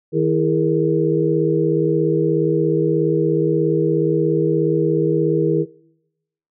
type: tone cluster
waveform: sine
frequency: 157.7 / 329.8 / 411.6 / 468.5 Hz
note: D#3 / E4 / G#4 / A#4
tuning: +24 / +1 / -16 / +9 cents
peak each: -20 dBFS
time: 0.12-5.66 s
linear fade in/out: 50 ms
effects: noise-tail reverb RT60 0.9 s tail -24 dB re dry